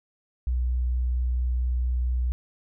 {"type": "tone with vibrato", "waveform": "sine", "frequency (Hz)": 61.74, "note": "B1", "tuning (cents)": 0, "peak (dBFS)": -22, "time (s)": [0.47, 2.32], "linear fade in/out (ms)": 0, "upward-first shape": "triangle", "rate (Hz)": 4.4, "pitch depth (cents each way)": 9, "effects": []}